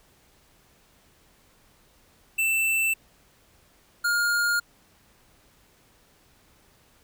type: tone pair in turn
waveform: square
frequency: 2664 / 1417.3 Hz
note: E7 / F6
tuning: +18 / +25 cents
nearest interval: major seventh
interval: 1093 cents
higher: first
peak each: -22 dBFS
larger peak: neither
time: 2.38-2.94 / 4.04-4.6 s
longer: neither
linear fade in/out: 10 ms
effects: pink hiss -60 dBFS RMS until 7.03 s